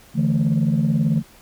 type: chord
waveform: sine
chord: D suspended second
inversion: none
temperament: just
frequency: 146.83 / 165.19 / 220.2 Hz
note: D3 / E3 / A3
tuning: 0 / +4 / +2 cents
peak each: -19 dBFS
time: 0.14-1.23 s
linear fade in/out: 50 ms
effects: tanh soft clip ceiling -11 dBFS + pink hiss -49 dBFS RMS until 1.41 s